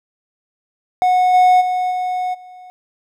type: tone with level steps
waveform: triangle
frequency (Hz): 732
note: F#5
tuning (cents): -19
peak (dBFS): -9 / -6 / -14 / -16 / -34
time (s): 1.02-2.7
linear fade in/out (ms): 0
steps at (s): 1.33 / 1.6 / 1.9 / 2.33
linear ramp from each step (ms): 20
effects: none